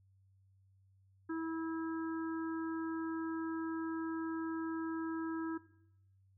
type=harmonic tone; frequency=325.1 Hz; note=E4; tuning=24 cents flat; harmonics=1 / 3 / 4 / 5; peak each=-36 / -50 / -49 / -49 dBFS; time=1.29-5.58 s; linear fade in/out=10 ms; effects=noise-tail reverb RT60 0.8 s tail -18 dB re dry + added 96 Hz sine -65 dBFS peak until 6.37 s